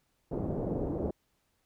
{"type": "low-pass noise", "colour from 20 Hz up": "white", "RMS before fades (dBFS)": -33, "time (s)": [0.31, 1.11], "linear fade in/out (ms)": 10, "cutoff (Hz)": 530, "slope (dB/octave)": 24, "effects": ["pink hiss -75 dBFS RMS until 1.65 s"]}